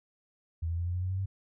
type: tone with pitch steps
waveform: sine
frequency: 82.41 / 84.29 / 86.21 / 88.17 / 90.18 / 92.24 / 94.34 / 96.49 Hz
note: E2 / E2 / F2 / F2 / F#2 / F#2 / F#2 / G2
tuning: 0 / +39 / -22 / +17 / -44 / -5 / +34 / -27 cents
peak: -29 dBFS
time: 0.62-1.26 s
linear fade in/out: 10 ms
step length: 80 ms
effects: none

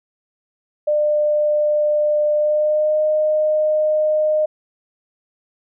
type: tone with pitch glide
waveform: sine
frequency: 599 to 614.1 Hz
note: D5 to D#5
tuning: +34 to -23 cents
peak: -14 dBFS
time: 0.87-4.46 s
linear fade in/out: 10 ms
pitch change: +43 cents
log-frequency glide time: 2.32-3.01 s
effects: none

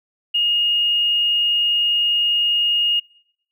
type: tone with tanh clipping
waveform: triangle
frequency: 2855 Hz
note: F7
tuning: 37 cents sharp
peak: -15 dBFS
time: 0.34-3 s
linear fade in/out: 10 ms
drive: 2 dB
effects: noise-tail reverb RT60 0.8 s tail -26 dB re dry

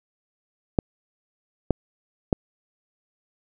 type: clicks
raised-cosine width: 2 ms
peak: -5 dBFS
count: 3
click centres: 0.788 / 1.707 / 2.328 s
effects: none

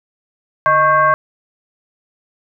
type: tone with frequency modulation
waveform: sine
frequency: 1100 Hz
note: C#6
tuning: 14 cents flat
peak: -9 dBFS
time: 0.66-1.14 s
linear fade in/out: 0 ms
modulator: 478 Hz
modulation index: 0.93
effects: none

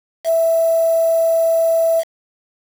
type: tone with quantisation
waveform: sine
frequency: 658 Hz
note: E5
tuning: 3 cents flat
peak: -12 dBFS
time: 0.24-2.04 s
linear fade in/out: 50 ms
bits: 5
effects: none

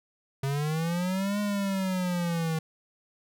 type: linear two-way sweep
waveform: square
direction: up then down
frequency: 134.2 to 207.7 to 158.2 Hz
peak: -27 dBFS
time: 0.43-2.59 s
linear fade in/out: 5 ms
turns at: 1.4 s
effects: none

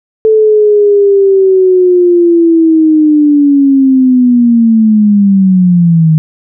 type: linear sweep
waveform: sine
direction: down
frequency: 440 to 155 Hz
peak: -3 dBFS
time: 0.25-6.18 s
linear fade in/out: 0 ms
effects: none

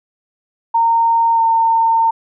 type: tone with pitch glide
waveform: sine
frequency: 920 to 909.4 Hz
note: A#5 to A#5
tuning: -23 to -43 cents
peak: -10 dBFS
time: 0.74-2.11 s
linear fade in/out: 10 ms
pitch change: -20 cents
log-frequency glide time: 1.34-1.4 s
effects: none

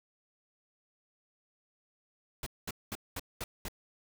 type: noise bursts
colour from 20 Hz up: pink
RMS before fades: -38 dBFS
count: 6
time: 2.43-3.684 s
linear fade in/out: 2 ms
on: 34 ms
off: 210 ms
effects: none

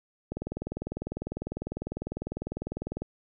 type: click train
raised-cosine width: 2 ms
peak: -19 dBFS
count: 55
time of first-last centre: 0.32-3.02 s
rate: 20 Hz
effects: none

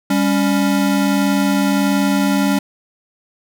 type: tone pair together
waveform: square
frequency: 198.25 / 279.7 Hz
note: G3 / C#4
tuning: +20 / +16 cents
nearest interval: tritone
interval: 596 cents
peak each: -17 / -17 dBFS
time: 0.1-2.59 s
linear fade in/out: 5 ms
effects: none

